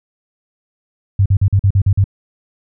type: tone bursts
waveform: sine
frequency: 98 Hz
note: G2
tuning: in tune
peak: -8 dBFS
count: 8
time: 1.19-2.042 s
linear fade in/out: 5 ms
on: 68 ms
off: 44 ms
effects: none